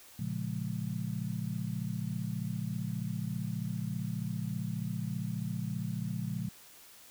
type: chord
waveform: sine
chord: Bb minor seventh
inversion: none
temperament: just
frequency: 116.54 / 139.85 / 174.81 / 209.8 Hz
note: Bb2 / Db3 / F3 / Ab3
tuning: 0 / +16 / +2 / +18 cents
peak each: -38 / -39 / -37 / -40 dBFS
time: 0.19-6.49 s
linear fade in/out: 5 ms
effects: white hiss -55 dBFS RMS until 7.1 s